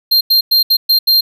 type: tone bursts at uneven times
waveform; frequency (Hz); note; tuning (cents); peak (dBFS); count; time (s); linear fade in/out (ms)
square; 4186; C8; 0; -8; 6; 0.11-0.21 / 0.3-0.41 / 0.51-0.63 / 0.7-0.77 / 0.89-0.99 / 1.07-1.21; 10
effects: none